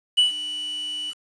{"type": "tone with ADSR envelope", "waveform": "triangle", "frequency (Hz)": 2960, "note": "F#7", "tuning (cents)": 0, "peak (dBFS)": -11, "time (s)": [0.17, 1.14], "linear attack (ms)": 16, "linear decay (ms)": 130, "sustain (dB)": -15, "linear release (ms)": 43, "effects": ["resampled to 22050 Hz", "7-bit"]}